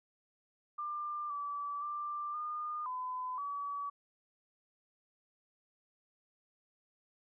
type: tone with pitch steps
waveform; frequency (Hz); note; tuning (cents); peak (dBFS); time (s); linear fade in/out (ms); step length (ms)
sine; 1193 / 1154 / 1183 / 1216 / 1011 / 1141; D6 / D6 / D6 / D#6 / B5 / C#6; +27 / -31 / +12 / -40 / +40 / +50; -36; 0.78-3.9; 10; 520
effects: none